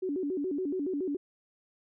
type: tone with vibrato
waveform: sine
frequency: 327.3 Hz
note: E4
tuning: 12 cents flat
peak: -29 dBFS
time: 0.02-1.17 s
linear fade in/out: 10 ms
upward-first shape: square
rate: 7.1 Hz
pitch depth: 230 cents each way
effects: none